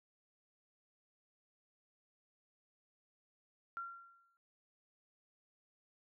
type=tone with exponential decay; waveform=sine; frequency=1375 Hz; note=F6; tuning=27 cents flat; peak=-38 dBFS; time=3.77-4.37 s; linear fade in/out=0 ms; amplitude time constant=130 ms; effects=none